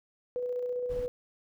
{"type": "tone with tremolo", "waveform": "sine", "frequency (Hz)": 493.9, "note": "B4", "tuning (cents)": 0, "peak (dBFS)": -29, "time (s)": [0.36, 1.08], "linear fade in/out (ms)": 0, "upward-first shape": "square", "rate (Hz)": 15, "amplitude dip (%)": 25}
{"type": "noise", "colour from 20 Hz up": "brown", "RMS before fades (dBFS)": -41, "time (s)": [0.89, 1.07], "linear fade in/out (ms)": 20}
{"effects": []}